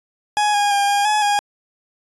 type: tone with pitch steps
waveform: 40% pulse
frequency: 836 / 819 / 805 / 811 / 847 / 820 Hz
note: G#5 / G#5 / G5 / G#5 / G#5 / G#5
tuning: +11 / -24 / +46 / -41 / +34 / -22 cents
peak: -14 dBFS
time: 0.37-1.39 s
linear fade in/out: 0 ms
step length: 170 ms
effects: resampled to 24000 Hz